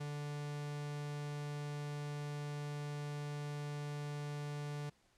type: tone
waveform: 45% pulse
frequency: 146.4 Hz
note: D3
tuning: 5 cents flat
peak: -40 dBFS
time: 0-4.9 s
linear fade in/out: 10 ms
effects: pink hiss -72 dBFS RMS until 5.17 s + low-pass 9000 Hz 12 dB/octave